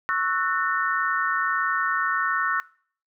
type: chord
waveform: sine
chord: F# dominant seventh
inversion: second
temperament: equal with one note detuned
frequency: 1108.7 / 1318.5 / 1480 / 1817.9 Hz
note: C#6 / E6 / F#6 / A#6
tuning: 0 / 0 / 0 / -44 cents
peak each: -27 dBFS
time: 0.09-2.6 s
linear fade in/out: 0 ms
effects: noise-tail reverb RT60 0.5 s tail -22 dB re dry